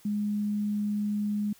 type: tone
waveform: sine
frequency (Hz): 207.7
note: G#3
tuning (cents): 0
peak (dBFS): -26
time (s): 0.05-1.53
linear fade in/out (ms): 5
effects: white hiss -58 dBFS RMS until 1.59 s